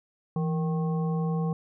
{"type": "harmonic tone with a mistuned harmonic", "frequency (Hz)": 155.2, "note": "D#3", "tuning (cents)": -4, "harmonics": [1, 3, 5, 7], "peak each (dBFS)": [-25, -35, -39, -42], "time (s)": [0.36, 1.53], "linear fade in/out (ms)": 2, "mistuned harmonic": 1, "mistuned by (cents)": 110, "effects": []}